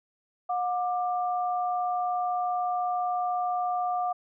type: tone pair together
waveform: sine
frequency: 721.4 / 1184 Hz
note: F#5 / D6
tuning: -44 / +14 cents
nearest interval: major sixth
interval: 858 cents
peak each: -26 / -33 dBFS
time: 0.49-4.13 s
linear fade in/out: 10 ms
effects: none